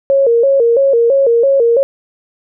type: tone with vibrato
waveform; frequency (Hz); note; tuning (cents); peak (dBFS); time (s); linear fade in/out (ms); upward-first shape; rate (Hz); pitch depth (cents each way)
sine; 506; B4; +42; -7; 0.1-1.83; 0; square; 3; 140
effects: none